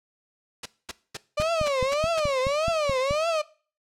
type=noise bursts; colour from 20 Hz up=white; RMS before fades=-30 dBFS; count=7; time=0.63-2.199 s; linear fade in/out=5 ms; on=27 ms; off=230 ms
type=tone with vibrato; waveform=35% pulse; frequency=587.3 Hz; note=D5; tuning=in tune; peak=-21 dBFS; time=1.37-3.42 s; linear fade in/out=10 ms; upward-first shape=triangle; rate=1.7 Hz; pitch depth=260 cents each way
type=click train; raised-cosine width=5 ms; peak=-18 dBFS; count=9; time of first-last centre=1.4-3.109 s; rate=4.68 Hz
effects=noise-tail reverb RT60 0.4 s tail -20 dB re dry + low-pass 6000 Hz 12 dB/octave